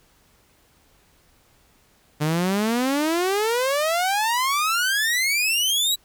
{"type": "exponential sweep", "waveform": "sawtooth", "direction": "up", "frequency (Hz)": [146.83, 3959], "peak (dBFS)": -16, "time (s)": [2.2, 5.96], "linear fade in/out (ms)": 20, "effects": ["pink hiss -59 dBFS RMS until 6.04 s"]}